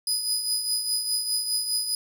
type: tone with tremolo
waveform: 25% pulse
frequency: 4978 Hz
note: D#8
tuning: in tune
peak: -17 dBFS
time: 0.07-1.95 s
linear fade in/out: 2 ms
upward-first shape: triangle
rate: 4.9 Hz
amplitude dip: 60%
effects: none

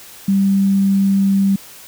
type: tone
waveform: sine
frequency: 196 Hz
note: G3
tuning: in tune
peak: -11 dBFS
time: 0.28-1.56 s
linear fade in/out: 5 ms
effects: white hiss -39 dBFS RMS until 1.87 s

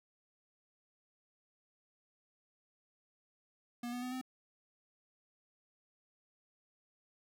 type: tone with pitch steps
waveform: square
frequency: 240.2 / 245.7 / 251.3 / 257 Hz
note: B3 / B3 / B3 / C4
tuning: -48 / -9 / +30 / -31 cents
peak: -39 dBFS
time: 3.83-4.214 s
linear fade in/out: 5 ms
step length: 96 ms
effects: none

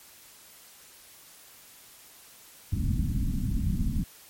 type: low-pass noise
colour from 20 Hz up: pink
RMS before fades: -27 dBFS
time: 2.72-4.04 s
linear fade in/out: 10 ms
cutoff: 260 Hz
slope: 48 dB/octave
effects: white hiss -52 dBFS RMS until 4.29 s + MP3 64 kbps

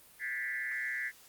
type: tone with frequency modulation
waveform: sine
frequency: 1864.7 Hz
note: A#6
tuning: in tune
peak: -33 dBFS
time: 0.19-1.12 s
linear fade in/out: 50 ms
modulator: 128 Hz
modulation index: 1.8
effects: white hiss -58 dBFS RMS until 1.28 s + Opus 32 kbps

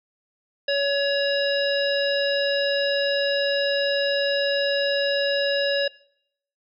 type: harmonic tone with a mistuned harmonic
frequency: 562 Hz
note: C#5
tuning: 24 cents sharp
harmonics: 1 / 3 / 5 / 7 / 9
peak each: -22 / -27 / -29 / -30 / -32 dBFS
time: 0.68-5.88 s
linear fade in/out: 5 ms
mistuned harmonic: 7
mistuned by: -35 cents
effects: noise-tail reverb RT60 0.7 s tail -23 dB re dry

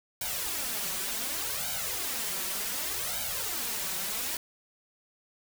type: noise with flanger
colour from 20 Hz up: white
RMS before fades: -33 dBFS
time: 0.21-4.37 s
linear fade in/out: 2 ms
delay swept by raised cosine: 1.3 to 5.3 ms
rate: 0.67 Hz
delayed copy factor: +0.9
effects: none

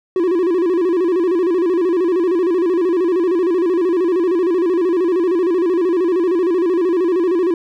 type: tone with vibrato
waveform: triangle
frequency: 353.1 Hz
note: F4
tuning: 19 cents sharp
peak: -11 dBFS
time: 0.16-7.54 s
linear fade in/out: 2 ms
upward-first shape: square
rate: 13 Hz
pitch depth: 96 cents each way
effects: none

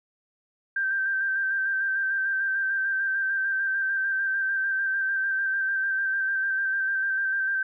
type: tone with vibrato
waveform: sine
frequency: 1568 Hz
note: G6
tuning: in tune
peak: -23 dBFS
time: 0.76-7.63 s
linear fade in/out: 5 ms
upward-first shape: square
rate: 6.7 Hz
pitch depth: 23 cents each way
effects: none

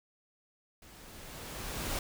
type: noise with level ramp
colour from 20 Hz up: pink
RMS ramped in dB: -55 to -34 dBFS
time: 0.82-1.99 s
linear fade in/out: 2 ms
effects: none

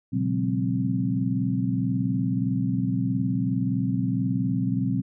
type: tone cluster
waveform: sine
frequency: 120.5 / 139.6 / 183.5 / 205.2 / 263 Hz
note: B2 / C#3 / F#3 / G#3 / C4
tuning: -42 / +13 / -14 / -21 / +9 cents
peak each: -27 / -33 / -27 / -33 / -27 dBFS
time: 0.12-5.02 s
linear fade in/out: 20 ms
effects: none

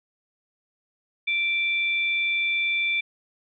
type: tone pair together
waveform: sine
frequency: 2349 / 3520 Hz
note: D7 / A7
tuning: 0 / 0 cents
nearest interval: perfect fifth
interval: 700 cents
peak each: -22 / -30 dBFS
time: 1.27-3.01 s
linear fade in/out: 10 ms
effects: none

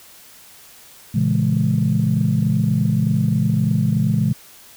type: chord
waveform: sine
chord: A# half-diminished seventh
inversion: none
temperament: just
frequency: 116.54 / 139.85 / 167.82 / 209.8 Hz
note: A#2 / C#3 / E3 / G#3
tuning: 0 / +16 / +31 / +18 cents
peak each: -20 dBFS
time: 1.14-4.33 s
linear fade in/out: 10 ms
effects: tanh soft clip ceiling -6 dBFS + white hiss -45 dBFS RMS until 4.76 s

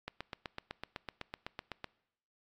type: click train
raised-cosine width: 0.3 ms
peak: -23 dBFS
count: 15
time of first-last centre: 0.08-1.843 s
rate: 7.94 Hz
effects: noise-tail reverb RT60 0.8 s tail -23 dB re dry + AAC 48 kbps

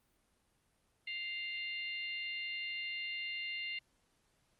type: harmonic tone with a mistuned harmonic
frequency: 698.5 Hz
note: F5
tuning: in tune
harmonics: 3 / 4 / 5 / 6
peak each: -41 / -41 / -55 / -51 dBFS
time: 1.07-3.79 s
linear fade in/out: 5 ms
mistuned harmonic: 5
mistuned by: +56 cents
effects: pink hiss -75 dBFS RMS until 4.59 s + Opus 32 kbps

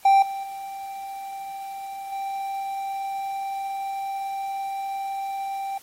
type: tone with level steps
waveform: triangle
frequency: 784 Hz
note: G5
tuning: in tune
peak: -11 / -26 / -30 / -25 dBFS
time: 0.05-5.78 s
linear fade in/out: 5 ms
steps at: 0.22 / 0.43 / 2.12 s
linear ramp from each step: 5 ms
effects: white hiss -51 dBFS RMS until 5.82 s + AAC 48 kbps

